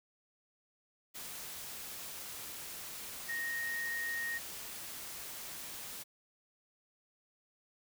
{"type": "tone in noise", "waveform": "sine", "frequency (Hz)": 1863, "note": "A#6", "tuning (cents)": -2, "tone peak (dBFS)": -35, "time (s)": [3.28, 4.39], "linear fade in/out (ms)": 20, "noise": "white", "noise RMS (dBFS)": -45, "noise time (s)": [1.14, 6.04], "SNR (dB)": 7, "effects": []}